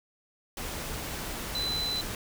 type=tone in noise; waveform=sine; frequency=4014 Hz; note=B7; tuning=27 cents sharp; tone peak=-29 dBFS; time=1.55-2.01 s; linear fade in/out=2 ms; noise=pink; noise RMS=-36 dBFS; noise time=0.57-2.15 s; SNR=+4 dB; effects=none